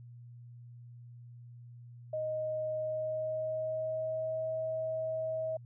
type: tone with pitch glide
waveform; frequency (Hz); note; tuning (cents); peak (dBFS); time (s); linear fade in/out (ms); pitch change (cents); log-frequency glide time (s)
sine; 622.3 to 638; D#5 to D#5; 0 to +43; -32; 2.13-5.57; 5; +43; 2.78-4.49
effects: added 120 Hz sine -48 dBFS peak until 5.65 s